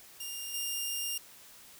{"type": "tone with level steps", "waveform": "10% pulse", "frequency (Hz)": 2807, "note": "F7", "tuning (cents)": 8, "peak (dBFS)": [-29, -24], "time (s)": [0.2, 1.18], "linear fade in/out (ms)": 5, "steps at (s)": 0.54, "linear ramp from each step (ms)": 2, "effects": ["white hiss -54 dBFS RMS until 1.79 s"]}